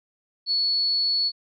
sine tone, 4407 Hz, C#8, 11 cents flat, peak -20 dBFS, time 0.46-1.32 s, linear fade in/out 50 ms, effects none

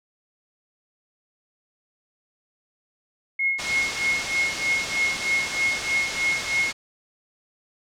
sine tone with tremolo, 2163 Hz, C#7, 43 cents flat, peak -18 dBFS, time 3.39-6.71 s, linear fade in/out 5 ms, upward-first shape triangle, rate 3.2 Hz, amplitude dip 95%
white low-pass noise, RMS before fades -32 dBFS, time 3.58-6.73 s, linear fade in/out 20 ms, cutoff 6600 Hz, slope 24 dB/octave
effects none

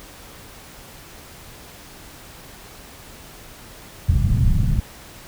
pink low-pass noise, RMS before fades -17 dBFS, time 4.08-4.8 s, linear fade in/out 5 ms, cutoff 160 Hz, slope 24 dB/octave, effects pink hiss -42 dBFS RMS until 5.27 s

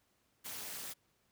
white noise with amplitude modulation, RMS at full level -40 dBFS, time 0.44-0.94 s, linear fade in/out 20 ms, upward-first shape sine, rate 223 Hz, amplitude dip 95%, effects pink hiss -75 dBFS RMS until 1.31 s + high-pass 60 Hz 12 dB/octave

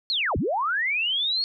sine linear two-way sweep, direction down then up, 4400 to 48.58 to 4400 Hz, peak -22 dBFS, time 0.1-1.44 s, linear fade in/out 0 ms, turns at 0.37 s, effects none

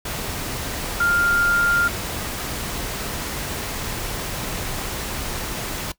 sine tone in noise, 1400 Hz, F6, 4 cents sharp, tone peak -16 dBFS, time 1-1.88 s, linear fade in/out 5 ms, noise pink, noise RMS -28 dBFS, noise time 0.05-5.92 s, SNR +9 dB, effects noise-tail reverb RT60 0.1 s tail -18 dB re dry

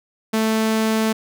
sawtooth tone, 220.4 Hz, A3, 3 cents sharp, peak -13 dBFS, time 0.33-1.13 s, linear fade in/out 10 ms, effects none

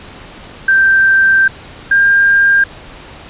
sine tone pair in turn, 1568 / 1601.9 Hz, G6 / G6, 0 / +37 cents, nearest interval unison, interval 37 cents, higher second, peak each -6 dBFS, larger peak neither, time 0.68-1.48 / 1.91-2.64 s, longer first, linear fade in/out 5 ms, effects pink hiss -34 dBFS RMS until 3.29 s + resampled to 8000 Hz

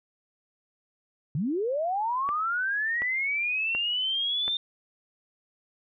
sine linear sweep, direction up, 126.9 to 3632 Hz, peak -25 dBFS, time 1.35-4.57 s, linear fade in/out 2 ms
click train, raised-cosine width 0.5 ms, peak -21 dBFS, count 4, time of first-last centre 2.29-4.48 s, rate 1.37 Hz
effects none

